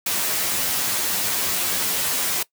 white noise with comb filter, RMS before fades -23 dBFS, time 0.06-2.43 s, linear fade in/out 5 ms, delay 11 ms, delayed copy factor +0.85, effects noise-tail reverb RT60 0.1 s tail -20 dB re dry + high-pass 100 Hz 12 dB/octave

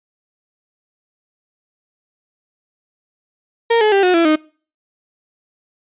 35% pulse tone with pitch steps, 463.3 / 427.3 / 394.1 / 363.5 / 335.3 / 309.2 Hz, A#4 / G#4 / G4 / F#4 / E4 / D#4, -11 / +49 / +9 / -31 / +30 / -11 cents, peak -9 dBFS, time 3.7-4.36 s, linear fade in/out 10 ms, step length 110 ms, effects noise-tail reverb RT60 0.4 s tail -24 dB re dry + resampled to 8000 Hz

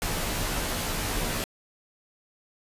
pink noise with comb filter, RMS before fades -29 dBFS, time 0.02-1.44 s, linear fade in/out 0 ms, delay 15 ms, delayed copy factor -0.9, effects resampled to 32000 Hz

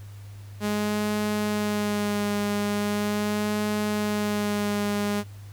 sawtooth tone with vibrato, 207.7 Hz, G#3, in tune, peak -20 dBFS, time 0.6-5.24 s, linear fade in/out 50 ms, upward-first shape sine, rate 0.4 Hz, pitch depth 21 cents each way, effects added 101 Hz sine -39 dBFS peak until 5.52 s + pink hiss -54 dBFS RMS until 5.52 s

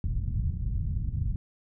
white low-pass noise, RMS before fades -29 dBFS, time 0.04-1.36 s, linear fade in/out 2 ms, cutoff 120 Hz, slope 24 dB/octave, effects none

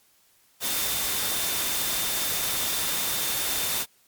sine tone in noise, 3588 Hz, A7, 33 cents sharp, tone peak -35 dBFS, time 0.6-3.86 s, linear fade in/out 50 ms, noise white, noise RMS -27 dBFS, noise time 0.6-3.86 s, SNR -11 dB, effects white hiss -62 dBFS RMS until 4.07 s + MP3 96 kbps

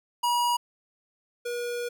square tone pair in turn, 962 / 481 Hz, B5 / B4, -46 / -46 cents, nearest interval octave, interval 1200 cents, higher first, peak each -23 / -30 dBFS, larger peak first, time 0.23-0.57 / 1.45-1.89 s, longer second, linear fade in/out 10 ms, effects none

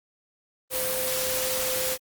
sine tone in noise, 515 Hz, C5, 28 cents flat, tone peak -30 dBFS, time 0.7-1.98 s, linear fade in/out 50 ms, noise white, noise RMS -28 dBFS, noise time 0.7-1.98 s, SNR -5 dB, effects Opus 32 kbps

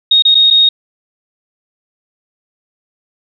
sine tone with dropouts, 3731 Hz, A#7, 1 cent sharp, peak -5 dBFS, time 0.11-0.69 s, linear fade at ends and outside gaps 5 ms, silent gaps 0.223-0.251 / 0.346-0.351 / 0.503-0.508 s, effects none

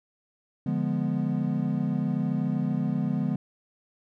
triangle chord, D diminished seventh, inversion none, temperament equal, 146.83 / 174.61 / 207.7 / 246.9 Hz, D3 / F3 / Ab3 / Cb4, 0 / 0 / 0 / 0 cents, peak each -28 dBFS, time 0.66-3.36 s, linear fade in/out 5 ms, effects none

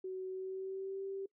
sine tone with pitch glide, 374.7 to 389.7 Hz, F#4 to G4, +22 to -10 cents, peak -38 dBFS, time 0.04-1.26 s, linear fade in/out 5 ms, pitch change +68 cents, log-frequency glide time 0.29-1.04 s, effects noise-tail reverb RT60 0.1 s tail -22 dB re dry

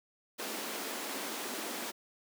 pink high-pass noise, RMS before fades -39 dBFS, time 0.38-1.92 s, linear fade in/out 20 ms, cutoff 220 Hz, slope 48 dB/octave, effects none

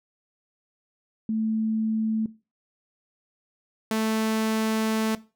sine / sawtooth tone pair in turn, 220 / 220 Hz, A3 / A3, 0 / 0 cents, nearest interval unison, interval 0 cents, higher neither, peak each -23 / -19 dBFS, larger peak second, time 1.29-2.26 / 3.91-5.15 s, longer second, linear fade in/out 2 ms, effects noise-tail reverb RT60 0.3 s tail -18 dB re dry

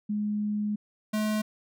sine / square tone pair in turn, 209.2 / 214.1 Hz, G#3 / A3, +13 / -47 cents, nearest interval unison, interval 40 cents, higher second, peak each -26 dBFS, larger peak neither, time 0.09-0.76 / 1.13-1.42 s, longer first, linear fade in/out 10 ms, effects none

